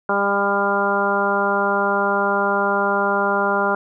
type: harmonic tone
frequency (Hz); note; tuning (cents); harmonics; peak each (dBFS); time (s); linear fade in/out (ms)
200; G3; +35; 1 / 2 / 3 / 4 / 5 / 6 / 7; -27 / -24 / -24 / -24 / -24 / -26 / -22; 0.09-3.75; 2
effects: none